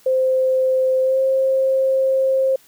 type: tone with pitch glide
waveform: sine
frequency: 520 to 530.6 Hz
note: C5 to C5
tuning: -11 to +24 cents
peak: -14 dBFS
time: 0.06-2.56 s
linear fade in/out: 5 ms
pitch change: +35 cents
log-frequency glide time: 1.02-1.2 s
effects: white hiss -52 dBFS RMS until 2.67 s